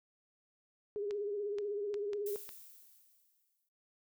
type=tone with vibrato; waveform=sine; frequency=410.2 Hz; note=G#4; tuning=21 cents flat; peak=-35 dBFS; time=0.96-2.36 s; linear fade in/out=0 ms; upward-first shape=sine; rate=16 Hz; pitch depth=56 cents each way
type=clicks; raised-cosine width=0.2 ms; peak=-31 dBFS; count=5; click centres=1.109 / 1.585 / 1.942 / 2.133 / 2.491 s
type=noise with exponential decay; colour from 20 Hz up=violet; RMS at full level=-44 dBFS; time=2.26-3.69 s; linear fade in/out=5 ms; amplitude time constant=310 ms
effects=noise-tail reverb RT60 0.6 s tail -23 dB re dry